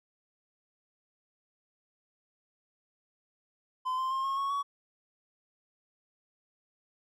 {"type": "tone with pitch steps", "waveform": "triangle", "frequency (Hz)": [1025, 1044.1, 1063.6, 1083.4, 1103.7, 1124.2], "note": ["C6", "C6", "C6", "C#6", "C#6", "C#6"], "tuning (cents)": [-36, -4, 28, -40, -8, 24], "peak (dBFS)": -27, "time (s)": [3.85, 4.63], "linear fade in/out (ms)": 20, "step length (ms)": 130, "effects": []}